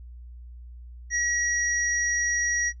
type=tone pair together; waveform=sine; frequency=1912 / 5746 Hz; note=A#6 / F8; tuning=+43 / +48 cents; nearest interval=octave + perfect fifth; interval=1905 cents; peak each=-25 dBFS; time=1.1-2.73 s; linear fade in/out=50 ms; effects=noise-tail reverb RT60 0.1 s tail -21 dB re dry + added 60 Hz sine -40 dBFS peak until 2.8 s